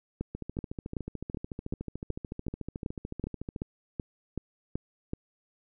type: two click trains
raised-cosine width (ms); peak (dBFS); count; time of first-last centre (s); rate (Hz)
3; -23 / -19; 45 / 14; 0.35-3.562 / 0.21-5.134; 13.7 / 2.64
effects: none